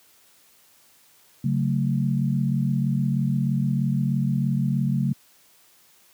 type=chord; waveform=sine; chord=F# minor; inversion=second; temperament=just; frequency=138.75 / 185 / 222 Hz; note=C#3 / F#3 / A3; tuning=+2 / 0 / +16 cents; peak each=-22 / -26 / -26 dBFS; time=1.44-5.13 s; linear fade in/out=5 ms; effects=white hiss -57 dBFS RMS until 6.13 s + high-pass 80 Hz 12 dB/octave